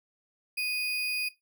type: tone with sample-and-hold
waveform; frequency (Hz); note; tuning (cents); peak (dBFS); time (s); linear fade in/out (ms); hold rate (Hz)
sine; 2489; D#7; 0; -28; 0.57-1.29; 10; 7350
effects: noise-tail reverb RT60 0.2 s tail -18 dB re dry